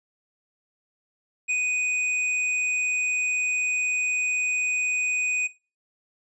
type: tone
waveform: square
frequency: 2489 Hz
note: D#7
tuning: in tune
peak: -23 dBFS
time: 1.48-5.48 s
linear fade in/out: 20 ms
effects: noise-tail reverb RT60 0.3 s tail -18 dB re dry + resampled to 22050 Hz